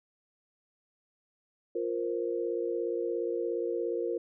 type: chord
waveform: sine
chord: F suspended fourth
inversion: none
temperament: equal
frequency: 349.2 / 466.2 / 523.3 Hz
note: F4 / Bb4 / C5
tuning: 0 / 0 / 0 cents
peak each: -33 / -32 / -37 dBFS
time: 1.75-4.18 s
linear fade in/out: 5 ms
effects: none